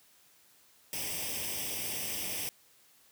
white noise with comb filter, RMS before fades -36 dBFS, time 0.93-2.49 s, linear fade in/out 0 ms, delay 0.36 ms, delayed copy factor +0.75, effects white hiss -63 dBFS RMS until 3.11 s + high-pass 60 Hz 12 dB/octave

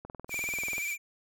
click train, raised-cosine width 1 ms, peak -28 dBFS, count 16, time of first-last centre 0.05-0.782 s, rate 20.5 Hz
white band-pass noise, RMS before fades -46 dBFS, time 0.28-0.97 s, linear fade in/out 50 ms, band 1800 to 14000 Hz, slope 12 dB/octave
square tone with vibrato, 2349 Hz, D7, in tune, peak -32 dBFS, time 0.29-0.98 s, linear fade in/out 50 ms, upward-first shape sine, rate 17 Hz, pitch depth 52 cents each way
effects none

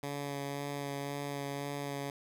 10% pulse tone with vibrato, 141.7 Hz, C#3, 38 cents sharp, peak -28 dBFS, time 0.03-2.1 s, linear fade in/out 2 ms, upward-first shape sine, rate 1.9 Hz, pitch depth 15 cents each way, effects none

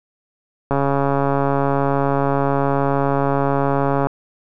click train, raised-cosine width 1 ms, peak -5 dBFS, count 468, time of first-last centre 0.71-4.07 s, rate 139 Hz, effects none

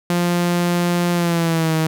sawtooth tone with pitch glide, 174.61 to 159.2 Hz, F3 to D#3, 0 to +40 cents, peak -12 dBFS, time 0.1-1.87 s, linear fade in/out 2 ms, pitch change -160 cents, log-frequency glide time 1.13-1.75 s, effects none

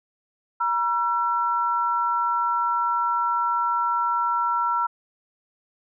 sine tone pair together, 954.6 / 1350 Hz, A#5 / E6, +41 / +41 cents, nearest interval tritone, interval 600 cents, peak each -23 dBFS, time 0.6-4.87 s, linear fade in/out 10 ms, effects none

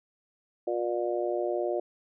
harmonic tone, 119.2 Hz, A#2, 39 cents sharp, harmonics 3 / 4 / 5 / 6, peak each -30 / -35 / -31 / -36 dBFS, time 0.67-1.8 s, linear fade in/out 5 ms, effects none

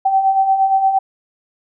sine beating tone pair, 766 / 774.6 Hz, G5 / G5, -40 / -21 cents, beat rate 8.6 Hz, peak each -20 / -12 dBFS, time 0.05-0.99 s, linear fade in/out 10 ms, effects none

